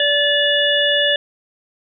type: harmonic tone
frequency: 579 Hz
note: D5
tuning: 25 cents flat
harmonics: 1 / 3 / 5 / 6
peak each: -19 / -19 / -19 / -19 dBFS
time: 0-1.16 s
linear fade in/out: 2 ms
effects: none